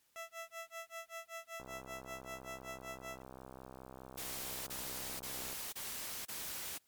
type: tone with tremolo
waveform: 15% pulse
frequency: 663 Hz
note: E5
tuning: 10 cents sharp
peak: -36 dBFS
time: 0.16-3.22 s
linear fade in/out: 0 ms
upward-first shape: sine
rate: 5.2 Hz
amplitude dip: 100%
type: click train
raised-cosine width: 1 ms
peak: -36 dBFS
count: 256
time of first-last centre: 1.6-5.529 s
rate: 64.9 Hz
type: noise bursts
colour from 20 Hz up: white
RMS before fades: -43 dBFS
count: 5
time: 4.17-6.782 s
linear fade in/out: 10 ms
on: 500 ms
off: 28 ms
effects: white hiss -74 dBFS RMS until 6.87 s + MP3 96 kbps